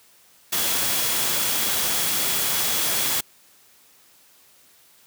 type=tone in noise; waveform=sine; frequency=3349 Hz; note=G#7; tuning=14 cents sharp; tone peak=-34 dBFS; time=0.52-3.21 s; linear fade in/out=10 ms; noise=white; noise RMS=-23 dBFS; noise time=0.52-3.21 s; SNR=-14 dB; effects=white hiss -55 dBFS RMS until 5.06 s + high-pass 80 Hz 12 dB/octave